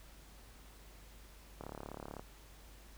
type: click train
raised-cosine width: 1 ms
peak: -30 dBFS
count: 22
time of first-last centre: 1.61-2.195 s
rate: 35.9 Hz
effects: added 50 Hz sine -56 dBFS peak until 2.97 s + pink hiss -60 dBFS RMS until 2.97 s